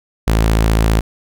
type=tone; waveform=sawtooth; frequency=54.9 Hz; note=A1; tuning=3 cents flat; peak=-7 dBFS; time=0.27-1.01 s; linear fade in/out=10 ms; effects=none